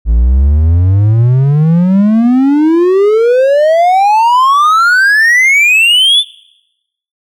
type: exponential sweep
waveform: triangle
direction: up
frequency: 53.3 to 3572 Hz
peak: -3 dBFS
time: 0.05-6.24 s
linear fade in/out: 50 ms
effects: noise-tail reverb RT60 0.9 s tail -21 dB re dry